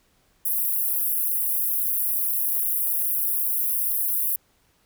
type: high-pass noise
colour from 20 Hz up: pink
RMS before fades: -24 dBFS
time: 0.45-4.36 s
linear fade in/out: 5 ms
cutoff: 11000 Hz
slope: 48 dB/octave
effects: pink hiss -64 dBFS RMS until 4.85 s